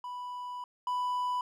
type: tone pair in turn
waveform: triangle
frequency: 987.8 / 991.6 Hz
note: B5 / B5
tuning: 0 / +7 cents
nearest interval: unison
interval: 7 cents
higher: second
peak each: -35 / -27 dBFS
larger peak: second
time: 0.04-0.64 / 0.87-1.41 s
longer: first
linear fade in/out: 2 ms
effects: none